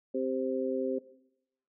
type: harmonic tone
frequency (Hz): 130.81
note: C3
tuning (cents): 0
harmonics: 2 / 3 / 4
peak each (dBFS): -33 / -33 / -33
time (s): 0.14-0.99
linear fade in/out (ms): 10
effects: noise-tail reverb RT60 0.8 s tail -18 dB re dry